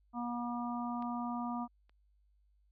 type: harmonic tone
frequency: 240 Hz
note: B3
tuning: 49 cents flat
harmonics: 1 / 3 / 4 / 5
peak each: -37 / -42 / -43 / -44 dBFS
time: 0.13-1.68 s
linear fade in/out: 50 ms
type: clicks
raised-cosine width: 0.3 ms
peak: -38 / -48 dBFS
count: 2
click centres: 1.024 / 1.895 s
effects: added 50 Hz sine -67 dBFS peak until 2.71 s